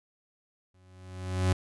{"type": "tone with exponential growth", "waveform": "40% pulse", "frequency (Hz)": 92.5, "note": "F#2", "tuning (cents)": 0, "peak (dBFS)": -20, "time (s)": [0.74, 1.53], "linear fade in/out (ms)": 5, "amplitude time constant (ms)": 170, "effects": ["resampled to 24000 Hz"]}